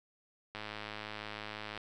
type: click train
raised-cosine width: 0.3 ms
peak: -25 dBFS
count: 131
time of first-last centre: 0.55-1.776 s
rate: 106 Hz
effects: none